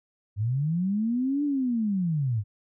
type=linear two-way sweep; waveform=sine; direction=up then down; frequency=97.2 to 295.2 to 97.2 Hz; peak=-23 dBFS; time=0.36-2.44 s; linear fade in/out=50 ms; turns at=1.44 s; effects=none